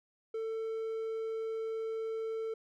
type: tone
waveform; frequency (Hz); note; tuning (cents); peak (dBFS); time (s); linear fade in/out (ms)
triangle; 446.1; A4; +24; -32; 0.34-2.54; 5
effects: none